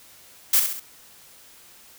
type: noise with echo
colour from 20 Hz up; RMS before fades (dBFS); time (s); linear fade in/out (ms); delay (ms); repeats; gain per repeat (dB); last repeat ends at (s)
blue; -17; 0.53-0.6; 5; 66; 3; -6; 0.798
effects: white hiss -50 dBFS RMS until 1.98 s